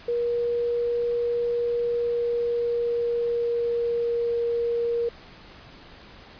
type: tone with pitch glide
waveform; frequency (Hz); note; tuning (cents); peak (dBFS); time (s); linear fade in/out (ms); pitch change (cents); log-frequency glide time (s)
sine; 476.2 to 470.5; A#4 to A#4; +37 to +16; -22; 0.08-5.09; 5; -21; 1.61-4.38
effects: pink hiss -47 dBFS RMS until 6.39 s + resampled to 11025 Hz